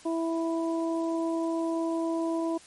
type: harmonic tone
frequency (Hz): 329.6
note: E4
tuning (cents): 0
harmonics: 1 / 2 / 3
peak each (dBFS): -27 / -33 / -37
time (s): 0.05-2.58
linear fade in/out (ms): 10
effects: white hiss -52 dBFS RMS until 2.66 s + MP3 48 kbps